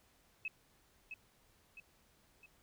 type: tone with echo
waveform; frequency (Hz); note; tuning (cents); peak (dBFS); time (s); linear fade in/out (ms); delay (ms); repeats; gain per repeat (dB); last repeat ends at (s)
sine; 2578; E7; -39; -37; 0.45-0.48; 2; 660; 3; -6; 2.46
effects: pink hiss -70 dBFS RMS until 2.62 s